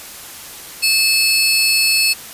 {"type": "tone pair together", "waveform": "sawtooth", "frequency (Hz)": [2606, 4383], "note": ["E7", "C#8"], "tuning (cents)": [-20, -20], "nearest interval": "major sixth", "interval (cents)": 900, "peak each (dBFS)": -12, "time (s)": [0.82, 2.14], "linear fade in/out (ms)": 20, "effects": ["white hiss -34 dBFS RMS until 2.33 s", "resampled to 32000 Hz"]}